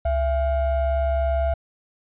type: ring-modulated tone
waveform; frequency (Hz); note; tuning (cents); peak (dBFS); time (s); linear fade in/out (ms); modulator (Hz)
triangle; 370; F#4; 0; -14; 0.05-1.54; 5; 301
effects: resampled to 8000 Hz